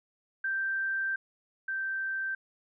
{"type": "tone pair in turn", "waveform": "sine", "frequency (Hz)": [1568, 1561.5], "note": ["G6", "G6"], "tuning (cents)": [0, -7], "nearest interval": "unison", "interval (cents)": 7, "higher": "first", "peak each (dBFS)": [-28, -30], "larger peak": "first", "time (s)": [[0.44, 1.16], [1.68, 2.35]], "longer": "first", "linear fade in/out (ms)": 5, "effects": []}